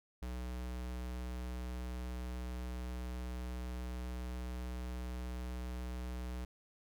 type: tone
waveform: square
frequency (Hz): 61.74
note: B1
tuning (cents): 0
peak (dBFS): -40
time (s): 0.22-6.45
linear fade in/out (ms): 5
effects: none